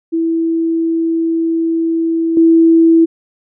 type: tone with level steps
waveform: sine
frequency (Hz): 328.9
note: E4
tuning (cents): -4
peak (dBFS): -12 / -5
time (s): 0.12-3.06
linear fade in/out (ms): 20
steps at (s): 2.37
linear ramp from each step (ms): 2
effects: none